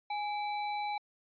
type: tone with sample-and-hold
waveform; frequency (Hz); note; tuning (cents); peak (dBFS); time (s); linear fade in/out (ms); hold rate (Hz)
sine; 830.6; G#5; 0; -32; 0.1-0.98; 5; 3150
effects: resampled to 11025 Hz